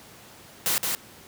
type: noise with echo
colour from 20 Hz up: white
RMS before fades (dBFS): -24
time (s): 0.66-0.78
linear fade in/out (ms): 0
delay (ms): 170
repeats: 1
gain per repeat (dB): -3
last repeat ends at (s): 0.95
effects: pink hiss -48 dBFS RMS until 1.27 s + high-pass 100 Hz 12 dB/octave